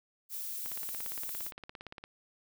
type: noise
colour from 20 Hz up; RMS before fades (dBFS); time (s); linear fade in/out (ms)
violet; -39; 0.29-1.52; 50
type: click train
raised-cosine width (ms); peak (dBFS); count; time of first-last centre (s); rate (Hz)
0.3; -28; 25; 0.66-2.039; 17.4
effects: none